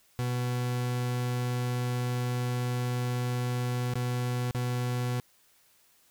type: tone with dropouts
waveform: 40% pulse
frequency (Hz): 123.47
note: B2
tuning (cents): 0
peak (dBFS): -27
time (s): 0.19-5.2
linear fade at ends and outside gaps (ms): 0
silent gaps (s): 3.938-3.955 / 4.51-4.548
effects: white hiss -64 dBFS RMS until 6.1 s